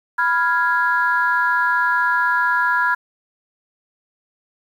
sine chord, F diminished, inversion second, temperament equal, 987.8 / 1396.9 / 1661.2 Hz, Cb6 / F6 / Ab6, 0 / 0 / 0 cents, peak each -19 dBFS, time 0.18-2.95 s, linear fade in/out 10 ms, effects tanh soft clip ceiling -6 dBFS + 8-bit

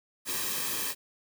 white noise with comb filter, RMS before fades -32 dBFS, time 0.25-0.95 s, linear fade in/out 50 ms, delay 1.4 ms, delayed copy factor -0.65, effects none

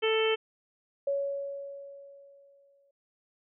harmonic tone, 441.6 Hz, A4, 6 cents sharp, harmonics 1 / 2 / 3 / 4 / 5 / 6 / 7, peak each -25 / -38 / -37 / -40 / -36 / -35 / -33 dBFS, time 0.02-0.36 s, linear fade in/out 20 ms
sine tone with exponential decay, 559 Hz, C#5, 14 cents sharp, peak -25 dBFS, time 1.07-2.91 s, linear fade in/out 5 ms, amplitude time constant 400 ms
effects none

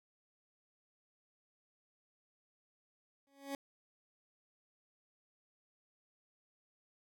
20% pulse tone with exponential growth, 277.2 Hz, C#4, in tune, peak -31 dBFS, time 3.27-3.55 s, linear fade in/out 1 ms, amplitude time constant 59 ms, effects none

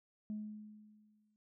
sine tone with exponential decay, 212.3 Hz, G#3, 38 cents sharp, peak -36 dBFS, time 0.3-1.36 s, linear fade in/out 0 ms, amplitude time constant 230 ms, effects tanh soft clip ceiling -34 dBFS

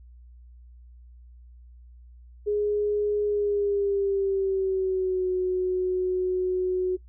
sine tone with pitch glide, 415.3 to 367.9 Hz, G#4 to F#4, 0 to -10 cents, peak -22 dBFS, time 2.46-6.97 s, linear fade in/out 20 ms, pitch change -210 cents, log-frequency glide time 3.25-5.29 s, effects noise-tail reverb RT60 0.1 s tail -21 dB re dry + added 60 Hz sine -46 dBFS peak until 7.08 s

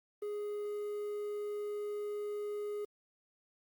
triangle tone with quantisation, 415.3 Hz, G#4, in tune, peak -34 dBFS, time 0.22-2.85 s, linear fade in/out 5 ms, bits 10, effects Opus 32 kbps

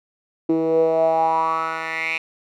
10% pulse tone with band-pass filter sweep, 161.8 Hz, E3, 32 cents flat, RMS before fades -20 dBFS, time 0.49-2.18 s, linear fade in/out 5 ms, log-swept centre 340 to 2500 Hz, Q 6.3, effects none

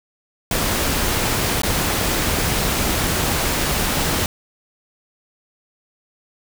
pink noise with dropouts, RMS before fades -20 dBFS, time 0.51-4.26 s, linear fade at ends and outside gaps 2 ms, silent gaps 1.619-1.633 s, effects none

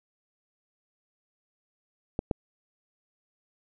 clicks, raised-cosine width 2 ms, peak -14 / -12 dBFS, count 2, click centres 2.191 / 2.312 s, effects none

